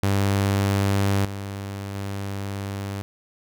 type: tone with level steps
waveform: sawtooth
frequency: 99.1 Hz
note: G2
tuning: 19 cents sharp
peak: -15 / -26 / -24 dBFS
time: 0.03-3.02 s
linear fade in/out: 0 ms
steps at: 1.25 / 1.95 s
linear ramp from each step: 2 ms
effects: none